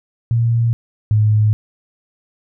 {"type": "tone pair in turn", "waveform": "sine", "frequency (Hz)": [116.54, 107], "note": ["A#2", "A2"], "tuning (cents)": [0, -48], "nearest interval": "minor second", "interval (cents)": 148, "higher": "first", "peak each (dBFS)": [-12, -10], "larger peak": "second", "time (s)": [[0.31, 0.73], [1.11, 1.53]], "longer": "neither", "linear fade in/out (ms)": 0, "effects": []}